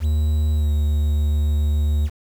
triangle tone with pitch glide, 76.5 to 74.41 Hz, D#2 to D2, -29 to +23 cents, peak -14 dBFS, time 0-2.1 s, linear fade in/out 50 ms, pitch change -48 cents, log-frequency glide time 0.54-0.73 s, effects 7-bit

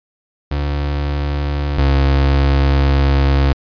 35% pulse tone pair in turn, 72 / 69.19 Hz, D2 / C#2, -34 / -3 cents, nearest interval minor second, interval 69 cents, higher first, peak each -15 / -9 dBFS, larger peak second, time 0.51-1.78 / 1.78-3.53 s, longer second, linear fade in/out 5 ms, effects resampled to 11025 Hz

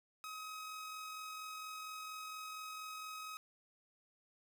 sawtooth tone with amplitude modulation, 1268 Hz, D#6, 32 cents sharp, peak -40 dBFS, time 0.24-3.37 s, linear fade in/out 0 ms, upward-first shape sine, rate 44.3 Hz, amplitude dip 25%, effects none

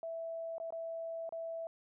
sine tone with dropouts, 659.3 Hz, E5, in tune, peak -38 dBFS, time 0.03-1.67 s, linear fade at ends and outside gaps 1 ms, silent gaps 0.582-0.6 / 0.705-0.724 / 1.292-1.324 s, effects none

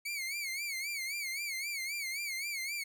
sawtooth tone with vibrato, 2226 Hz, C#7, 7 cents sharp, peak -32 dBFS, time 0.05-2.84 s, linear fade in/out 10 ms, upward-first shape sine, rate 3.8 Hz, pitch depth 120 cents each way, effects none

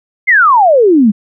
sine exponential sweep, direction down, 2167 to 196 Hz, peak -4 dBFS, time 0.27-1.12 s, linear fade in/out 20 ms, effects none

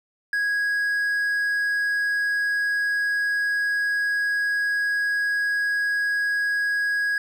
triangle tone, 1655 Hz, G#6, 6 cents flat, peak -19 dBFS, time 0.33-7.18 s, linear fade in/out 2 ms, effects none

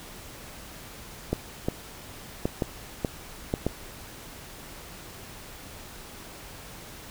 clicks, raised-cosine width 2 ms, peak -11 dBFS, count 7, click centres 1.33 / 1.685 / 2.455 / 2.622 / 3.048 / 3.539 / 3.666 s, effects pink hiss -44 dBFS RMS until 7.1 s

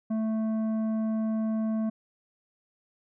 sine tone with tanh clipping, 220 Hz, A3, in tune, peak -27 dBFS, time 0.1-1.9 s, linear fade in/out 10 ms, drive 9 dB, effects none

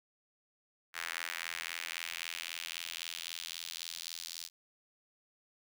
square tone with high-pass filter sweep, 41.89 Hz, E1, 29 cents sharp, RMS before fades -42 dBFS, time 0.93-4.5 s, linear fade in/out 50 ms, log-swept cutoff 1700 to 4600 Hz, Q 1.8, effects none

